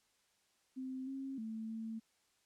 sine tone with pitch steps, 260.4 / 269.1 / 221.5 / 223.4 Hz, C4 / C4 / A3 / A3, -8 / +49 / +12 / +27 cents, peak -40 dBFS, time 0.76-2 s, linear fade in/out 20 ms, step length 310 ms, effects white hiss -75 dBFS RMS until 2.45 s + low-pass 9000 Hz 12 dB/octave

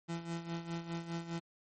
30% pulse tone with tremolo, 168.1 Hz, E3, 34 cents sharp, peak -33 dBFS, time 0.08-1.4 s, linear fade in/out 20 ms, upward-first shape sine, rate 4.9 Hz, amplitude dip 70%, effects MP3 32 kbps

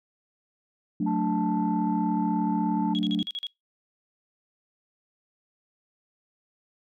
sine chord, D major, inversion first, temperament just, 183.54 / 220.2 / 293.7 Hz, F#3 / A3 / D4, -14 / +2 / 0 cents, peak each -27 dBFS, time 1-3.23 s, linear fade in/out 5 ms
sine tone, 880 Hz, A5, in tune, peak -29 dBFS, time 1.06-2.94 s, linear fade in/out 10 ms
sine tone bursts, 3322 Hz, G#7, in tune, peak -29 dBFS, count 7, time 2.95-3.468 s, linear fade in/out 0 ms, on 38 ms, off 42 ms
effects noise-tail reverb RT60 0.2 s tail -25 dB re dry + tanh soft clip ceiling -15 dBFS

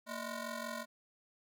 15% pulse ring-modulated tone, 415.3 Hz, G#4, in tune, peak -30 dBFS, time 0.06-0.86 s, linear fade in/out 50 ms, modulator 185 Hz, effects none

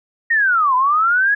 sine linear two-way sweep, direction down then up, 1884 to 989 to 1693 Hz, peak -12 dBFS, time 0.3-1.35 s, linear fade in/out 10 ms, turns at 0.75 s, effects none

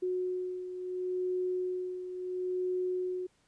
sine beating tone pair, 365.5 / 366.23 Hz, F#4 / F#4, -21 / -18 cents, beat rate 0.73 Hz, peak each -32 / -39 dBFS, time 0.02-3.27 s, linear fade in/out 10 ms, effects pink hiss -70 dBFS RMS until 3.47 s + resampled to 22050 Hz

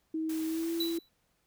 sine tone with pitch glide, 318.2 to 334.2 Hz, D#4 to E4, +39 to +24 cents, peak -30 dBFS, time 0.14-0.99 s, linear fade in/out 5 ms, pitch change +85 cents, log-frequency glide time 0.44-0.73 s
white noise, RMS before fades -46 dBFS, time 0.29-0.98 s, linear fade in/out 5 ms
square tone with exponential decay, 3951 Hz, B7, in tune, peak -29 dBFS, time 0.8-1.09 s, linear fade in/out 5 ms, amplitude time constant 61 ms
effects pink hiss -74 dBFS RMS until 1.46 s

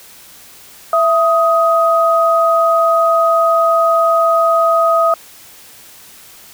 sine tone pair together, 664.3 / 1254 Hz, E5 / D#6, +13 / +13 cents, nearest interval major seventh, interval 1100 cents, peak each -12 dBFS, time 0.93-5.14 s, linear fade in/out 2 ms, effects white hiss -40 dBFS RMS until 6.53 s

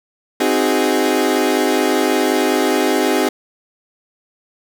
30% pulse chord, Ab dominant seventh, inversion first, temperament equal, 261.6 / 311.1 / 370 / 415.3 Hz, C4 / Eb4 / Gb4 / Ab4, 0 / 0 / 0 / 0 cents, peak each -17 dBFS, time 0.4-3.29 s, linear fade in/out 5 ms, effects none

